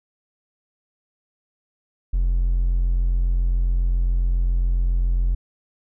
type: tone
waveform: triangle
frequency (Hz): 43.65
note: F1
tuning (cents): 0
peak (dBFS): -14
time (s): 2.13-5.35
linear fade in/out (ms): 10
effects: tanh soft clip ceiling -11 dBFS